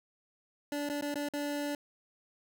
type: tone with dropouts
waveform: 25% pulse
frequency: 290.1 Hz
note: D4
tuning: 21 cents flat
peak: -29 dBFS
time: 0.72-1.75 s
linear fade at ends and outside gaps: 2 ms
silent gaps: 0.89-0.898 / 1.011-1.023 / 1.142-1.156 / 1.287-1.336 s
effects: none